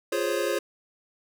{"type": "chord", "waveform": "square", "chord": "Db major seventh", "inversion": "first", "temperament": "equal", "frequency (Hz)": [349.2, 415.3, 523.3, 554.4], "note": ["F4", "Ab4", "C5", "Db5"], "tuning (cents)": [0, 0, 0, 0], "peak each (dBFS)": -31, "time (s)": [0.12, 0.59], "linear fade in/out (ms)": 5, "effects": []}